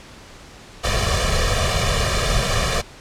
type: noise with comb filter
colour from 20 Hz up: pink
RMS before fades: -19 dBFS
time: 0.83-2.82 s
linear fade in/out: 20 ms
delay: 1.7 ms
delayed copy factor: +1
effects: pink hiss -42 dBFS RMS until 3 s + low-pass 7000 Hz 12 dB/octave